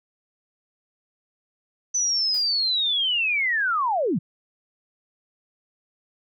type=linear sweep; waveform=sine; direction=down; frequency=6050 to 130.81 Hz; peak=-20 dBFS; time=1.94-4.19 s; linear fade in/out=10 ms
type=noise with exponential decay; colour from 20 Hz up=white; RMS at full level=-40 dBFS; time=2.34-2.58 s; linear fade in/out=1 ms; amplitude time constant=52 ms
effects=none